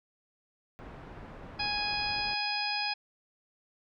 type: low-pass noise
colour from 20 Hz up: pink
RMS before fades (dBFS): -46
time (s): 0.79-2.34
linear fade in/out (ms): 0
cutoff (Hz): 1500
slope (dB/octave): 12
type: harmonic tone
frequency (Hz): 830.6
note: G#5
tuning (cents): 0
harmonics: 1 / 2 / 3 / 4 / 5 / 6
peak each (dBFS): -35 / -40 / -35 / -41 / -41 / -34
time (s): 1.59-2.94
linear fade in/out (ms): 10
effects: none